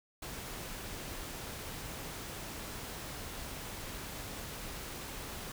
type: noise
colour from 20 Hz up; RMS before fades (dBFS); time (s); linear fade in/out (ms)
pink; -43; 0.22-5.52; 5
effects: none